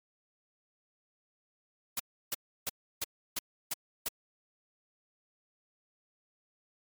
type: noise bursts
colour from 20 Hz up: white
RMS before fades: -33 dBFS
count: 7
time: 1.97-4.086 s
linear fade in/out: 5 ms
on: 28 ms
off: 320 ms
effects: MP3 96 kbps